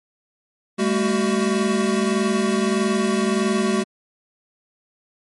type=tone cluster; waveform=square; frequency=202.1 / 223.7 / 376.4 Hz; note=G#3 / A3 / F#4; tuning=-47 / +29 / +30 cents; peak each=-23 dBFS; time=0.78-3.84 s; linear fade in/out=20 ms; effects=MP3 48 kbps